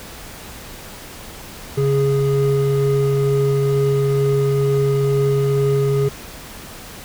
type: tone pair together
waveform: triangle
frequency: 138.59 / 413.6 Hz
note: C#3 / G#4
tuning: 0 / -7 cents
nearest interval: octave + perfect fifth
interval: 1893 cents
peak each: -15 dBFS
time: 1.77-6.09 s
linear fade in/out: 10 ms
effects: pink hiss -36 dBFS RMS until 7.04 s